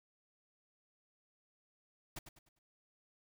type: noise with echo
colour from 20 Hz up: pink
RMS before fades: -44 dBFS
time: 2.16-2.19 s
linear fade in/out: 5 ms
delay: 100 ms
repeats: 4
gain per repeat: -9 dB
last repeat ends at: 2.59 s
effects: none